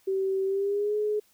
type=tone with pitch glide; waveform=sine; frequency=384.7 to 421.9 Hz; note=G4 to G#4; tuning=-33 to +27 cents; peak=-24 dBFS; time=0.07-1.2 s; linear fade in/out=10 ms; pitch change=+160 cents; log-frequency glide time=0.45-0.96 s; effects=white hiss -64 dBFS RMS until 1.33 s